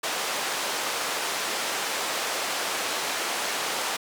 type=band-pass noise; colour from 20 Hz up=pink; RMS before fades=-29 dBFS; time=0.03-3.97 s; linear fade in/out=10 ms; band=550 to 9400 Hz; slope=12 dB/octave; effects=none